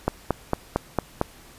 click train, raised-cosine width 1 ms, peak -6 dBFS, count 6, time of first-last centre 0.08-1.214 s, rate 4.41 Hz, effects pink hiss -49 dBFS RMS until 1.58 s + resampled to 32000 Hz

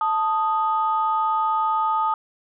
sine tone pair together, 880 / 1244.5 Hz, A5 / D#6, 0 / 0 cents, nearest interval tritone, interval 600 cents, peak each -21 dBFS, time 0.01-2.14 s, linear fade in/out 2 ms, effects tanh soft clip ceiling -11 dBFS

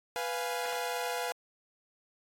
sawtooth chord, F diminished, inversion second, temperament equal, 493.9 / 698.5 / 830.6 Hz, Cb5 / F5 / Ab5, 0 / 0 / 0 cents, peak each -32 / -33 / -34 dBFS, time 0.16-1.32 s, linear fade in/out 0 ms, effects AAC 48 kbps

